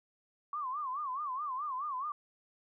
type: tone with vibrato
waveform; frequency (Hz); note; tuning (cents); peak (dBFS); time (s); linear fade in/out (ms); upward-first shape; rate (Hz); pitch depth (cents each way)
sine; 1108.7; C#6; 0; -34; 0.53-2.12; 2; sine; 4.7; 170
effects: none